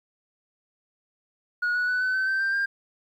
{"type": "tone with pitch steps", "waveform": "sine", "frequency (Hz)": [1450, 1470.2, 1490.8, 1511.6, 1532.7, 1554.1, 1575.8, 1597.8], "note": ["F#6", "F#6", "F#6", "F#6", "G6", "G6", "G6", "G6"], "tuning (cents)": [-35, -11, 13, 37, -39, -15, 9, 33], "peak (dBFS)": -20, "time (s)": [1.62, 2.66], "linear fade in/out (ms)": 10, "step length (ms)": 130, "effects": ["tanh soft clip ceiling -21 dBFS", "10-bit"]}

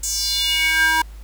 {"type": "tone with high-pass filter sweep", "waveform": "square", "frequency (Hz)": 319.6, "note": "D#4", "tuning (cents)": 47, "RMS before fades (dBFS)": -19, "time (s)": [0.03, 1.02], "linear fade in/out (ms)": 5, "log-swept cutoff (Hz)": [7300, 1100], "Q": 4.4, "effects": ["added 52 Hz sine -34 dBFS peak until 1.23 s", "pink hiss -51 dBFS RMS until 1.23 s"]}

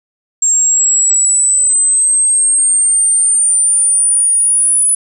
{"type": "exponential sweep", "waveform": "sine", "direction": "up", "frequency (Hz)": [7459, 9956], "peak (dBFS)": -8, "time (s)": [0.42, 4.95], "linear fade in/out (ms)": 5, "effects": []}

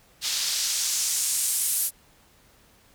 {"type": "noise with band-pass filter sweep", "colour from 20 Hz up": "white", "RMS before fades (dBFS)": -26, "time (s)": [0.21, 1.91], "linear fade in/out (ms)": 50, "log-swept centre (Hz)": [4200, 11000], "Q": 1.4, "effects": ["pink hiss -58 dBFS RMS until 2.94 s"]}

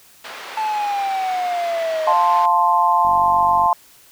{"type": "band-pass noise", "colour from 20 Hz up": "pink", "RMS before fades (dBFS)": -34, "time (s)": [0.24, 2.46], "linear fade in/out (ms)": 5, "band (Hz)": [760, 3500], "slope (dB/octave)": 12}
{"type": "exponential sweep", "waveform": "triangle", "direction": "down", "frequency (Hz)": [879, 616], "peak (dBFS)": -17, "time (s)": [0.57, 2.13], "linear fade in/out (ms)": 5}
{"type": "chord", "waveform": "sine", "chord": "F major", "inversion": "none", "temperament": "equal", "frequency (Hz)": [698.5, 880, 1046.5], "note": ["F5", "A5", "C6"], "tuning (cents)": [0, 0, 0], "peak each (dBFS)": [-20, -16, -16], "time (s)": [2.07, 3.73], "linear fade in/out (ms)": 2}
{"type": "click train", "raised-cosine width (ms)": 3, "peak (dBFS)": -25, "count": 30, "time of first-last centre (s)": [3.05, 3.659], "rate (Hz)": 47.6}
{"effects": ["white hiss -49 dBFS RMS until 4.11 s"]}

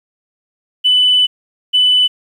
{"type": "tone pair in turn", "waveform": "sine", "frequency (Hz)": [2994, 2994], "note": ["F#7", "F#7"], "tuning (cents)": [20, 20], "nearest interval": "unison", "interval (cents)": 0, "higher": "neither", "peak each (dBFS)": -7, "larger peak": "neither", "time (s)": [[0.84, 1.27], [1.73, 2.08]], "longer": "first", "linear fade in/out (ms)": 20, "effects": ["tanh soft clip ceiling -3 dBFS", "8-bit"]}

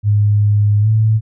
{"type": "tone with pitch glide", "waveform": "sine", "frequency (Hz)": [103.83, 109.62], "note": ["G#2", "A2"], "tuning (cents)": [0, -6], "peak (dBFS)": -9, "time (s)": [0.03, 1.21], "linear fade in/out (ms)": 50, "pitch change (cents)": 94, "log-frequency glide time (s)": [0.81, 0.88], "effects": []}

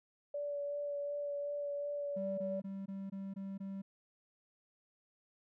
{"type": "tone with vibrato", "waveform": "sine", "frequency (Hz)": 576, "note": "D5", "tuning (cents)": -34, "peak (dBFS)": -36, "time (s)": [0.34, 2.6], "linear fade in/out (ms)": 5, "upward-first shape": "sine", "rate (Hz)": 2.7, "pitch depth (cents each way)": 13}
{"type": "tone bursts", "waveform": "triangle", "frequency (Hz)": 194.8, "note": "G3", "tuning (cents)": -11, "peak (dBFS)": -38, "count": 7, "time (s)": [2.16, 3.82], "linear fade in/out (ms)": 10, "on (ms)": 220, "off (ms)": 20}
{"effects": []}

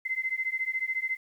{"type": "beating tone pair", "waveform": "sine", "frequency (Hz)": [2057, 2071], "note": ["C7", "C7"], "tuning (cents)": [-30, -18], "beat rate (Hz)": 14, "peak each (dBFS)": -31, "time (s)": [0.05, 1.17], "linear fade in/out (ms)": 10, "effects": ["10-bit"]}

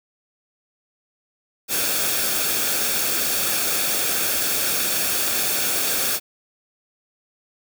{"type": "noise with comb filter", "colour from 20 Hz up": "white", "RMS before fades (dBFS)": -22, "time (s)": [1.68, 6.2], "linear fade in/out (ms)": 50, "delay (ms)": 1, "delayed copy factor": -0.5, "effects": []}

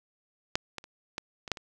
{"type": "clicks", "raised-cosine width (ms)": 0.2, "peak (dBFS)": [-8, -19, -30, -16, -23, -10, -25], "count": 7, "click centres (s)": [0.555, 0.783, 0.841, 1.181, 1.478, 1.517, 1.572], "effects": []}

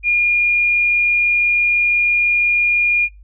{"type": "tone", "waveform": "sine", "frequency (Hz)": 2422, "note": "D#7", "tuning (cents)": -47, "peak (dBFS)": -12, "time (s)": [0.03, 3.09], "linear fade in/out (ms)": 50, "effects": ["noise-tail reverb RT60 0.2 s tail -24 dB re dry", "added 50 Hz sine -39 dBFS peak until 3.23 s"]}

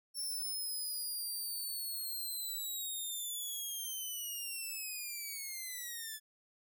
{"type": "linear sweep", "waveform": "5% pulse", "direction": "down", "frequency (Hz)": [5430, 1718], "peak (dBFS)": -31, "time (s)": [0.14, 6.2], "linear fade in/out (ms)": 50, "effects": []}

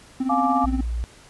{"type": "tone with tremolo", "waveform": "triangle", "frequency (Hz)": 261.2, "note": "C4", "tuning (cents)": -3, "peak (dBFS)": -17, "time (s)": [0.2, 0.81], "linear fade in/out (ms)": 5, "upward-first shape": "sine", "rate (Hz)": 17, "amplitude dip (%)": 75}
{"type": "chord", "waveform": "sine", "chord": "D diminished", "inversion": "first", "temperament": "just", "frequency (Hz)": [704.8, 845.8, 1174.7], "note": ["F5", "Ab5", "D6"], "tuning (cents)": [16, 31, 0], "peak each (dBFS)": -23, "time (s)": [0.29, 0.66], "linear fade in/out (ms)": 10}
{"type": "tone", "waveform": "sine", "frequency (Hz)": 58.27, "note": "A#1", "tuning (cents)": 0, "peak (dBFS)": -23, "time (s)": [0.64, 1.04], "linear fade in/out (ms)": 0}
{"effects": ["pink hiss -49 dBFS RMS until 1.29 s", "resampled to 24000 Hz"]}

